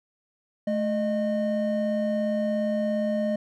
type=tone pair together; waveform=triangle; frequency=216.4 / 612 Hz; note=A3 / D#5; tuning=-29 / -29 cents; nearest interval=octave + tritone; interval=1800 cents; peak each=-24 dBFS; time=0.67-3.36 s; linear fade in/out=5 ms; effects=none